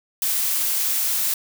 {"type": "noise", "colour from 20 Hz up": "blue", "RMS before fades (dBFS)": -22, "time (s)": [0.22, 1.34], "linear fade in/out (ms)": 2, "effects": []}